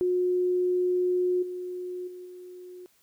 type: tone with level steps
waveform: sine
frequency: 361.5 Hz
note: F#4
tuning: 40 cents flat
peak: -22 / -32 / -39 / -41 dBFS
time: 0.01-2.86 s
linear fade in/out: 0 ms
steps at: 1.42 / 2.07 / 2.25 s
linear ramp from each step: 10 ms
effects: white hiss -65 dBFS RMS until 3.02 s